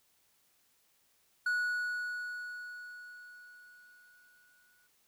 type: tone with exponential decay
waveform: triangle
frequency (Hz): 1465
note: F#6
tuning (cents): -18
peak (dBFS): -26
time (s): 1.46-4.87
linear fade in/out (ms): 5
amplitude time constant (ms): 740
effects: white hiss -71 dBFS RMS until 5.07 s